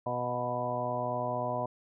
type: harmonic tone with a mistuned harmonic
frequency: 123.5 Hz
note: B2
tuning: in tune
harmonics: 1 / 2 / 3 / 4 / 5 / 6 / 7 / 8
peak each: -39 / -41 / -44 / -41 / -34 / -37 / -44 / -36 dBFS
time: 0.06-1.66 s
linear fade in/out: 5 ms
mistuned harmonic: 6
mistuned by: -33 cents
effects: none